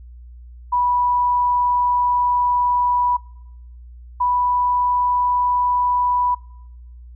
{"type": "tone pair in turn", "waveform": "sine", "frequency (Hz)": [981, 985.4], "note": ["B5", "B5"], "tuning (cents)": [-12, -4], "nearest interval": "unison", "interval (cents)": 8, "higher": "second", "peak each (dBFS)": -15, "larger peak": "neither", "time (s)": [[0.72, 3.17], [4.2, 6.35]], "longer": "first", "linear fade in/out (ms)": 10, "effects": ["noise-tail reverb RT60 0.9 s tail -23 dB re dry", "added 60 Hz sine -37 dBFS peak until 7.15 s"]}